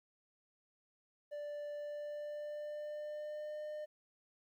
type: tone with pitch glide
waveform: triangle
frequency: 587.3 to 604.9 Hz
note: D5 to D#5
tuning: 0 to -49 cents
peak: -39 dBFS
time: 1.31-3.86 s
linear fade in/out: 20 ms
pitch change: +51 cents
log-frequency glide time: 1.73-3.62 s
effects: 13-bit